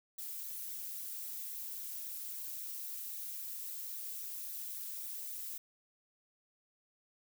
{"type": "noise with flanger", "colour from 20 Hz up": "violet", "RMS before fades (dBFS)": -43, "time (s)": [0.18, 5.58], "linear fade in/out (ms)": 5, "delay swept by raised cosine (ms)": [0.49, 3.29], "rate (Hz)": 3.7, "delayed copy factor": 0.6, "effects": []}